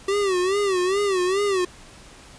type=tone with vibrato; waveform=square; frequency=383.6 Hz; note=G4; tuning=37 cents flat; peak=-20 dBFS; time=0.08-1.65 s; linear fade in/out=5 ms; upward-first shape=sine; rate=2.4 Hz; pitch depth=120 cents each way; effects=pink hiss -46 dBFS RMS until 2.38 s + resampled to 22050 Hz